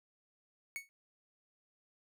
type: tone with exponential decay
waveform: 45% pulse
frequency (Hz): 2219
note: C#7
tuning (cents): +1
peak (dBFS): -35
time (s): 0.76-0.89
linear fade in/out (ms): 0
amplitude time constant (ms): 28
effects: none